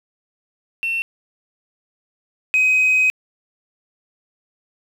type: tone pair in turn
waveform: sine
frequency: 2700 / 2522 Hz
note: E7 / D#7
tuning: +41 / +23 cents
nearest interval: minor second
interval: 118 cents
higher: first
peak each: -19 / -11 dBFS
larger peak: second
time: 0.83-1.02 / 2.54-3.1 s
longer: second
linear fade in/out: 0 ms
effects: tanh soft clip ceiling -10 dBFS + 7-bit